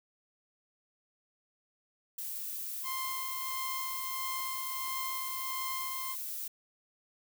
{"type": "noise", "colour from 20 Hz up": "violet", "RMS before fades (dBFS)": -39, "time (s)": [2.18, 6.48], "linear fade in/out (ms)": 5}
{"type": "tone with tremolo", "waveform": "sawtooth", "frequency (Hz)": 1051, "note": "C6", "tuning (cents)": 7, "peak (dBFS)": -32, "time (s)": [2.83, 6.16], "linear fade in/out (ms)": 50, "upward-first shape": "sine", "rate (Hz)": 1.5, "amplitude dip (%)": 35}
{"effects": []}